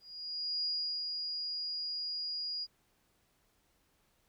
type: tone with ADSR envelope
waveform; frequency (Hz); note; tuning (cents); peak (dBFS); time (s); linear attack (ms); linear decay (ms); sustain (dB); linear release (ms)
sine; 4869; D#8; -38; -31; 0-2.67; 640; 390; -4; 40
effects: pink hiss -73 dBFS RMS until 4.28 s